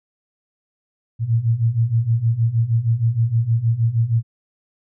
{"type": "beating tone pair", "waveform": "sine", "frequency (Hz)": [111.6, 118], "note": ["A2", "A#2"], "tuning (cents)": [25, 22], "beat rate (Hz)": 6.4, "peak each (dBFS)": [-20, -17], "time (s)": [1.19, 4.23], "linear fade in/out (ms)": 50, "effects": []}